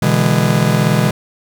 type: chord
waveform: 45% pulse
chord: E dominant seventh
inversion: second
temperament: just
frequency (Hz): 123.61 / 148.33 / 164.81 / 206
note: B2 / D3 / E3 / G#3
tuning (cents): +2 / +18 / 0 / -14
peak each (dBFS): -17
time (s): 0.02-1.11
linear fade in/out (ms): 5
effects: none